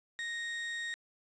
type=tone; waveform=35% pulse; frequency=1864.7 Hz; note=A#6; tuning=in tune; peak=-34 dBFS; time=0.19-0.94 s; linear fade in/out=0 ms; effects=resampled to 16000 Hz + 10-bit